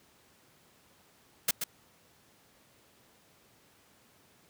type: noise with echo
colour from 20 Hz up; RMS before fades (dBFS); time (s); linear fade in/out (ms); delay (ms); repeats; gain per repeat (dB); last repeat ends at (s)
white; -26; 1.48-1.51; 5; 130; 1; -7; 1.64
effects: pink hiss -63 dBFS RMS until 4.49 s + high-pass 100 Hz 12 dB/octave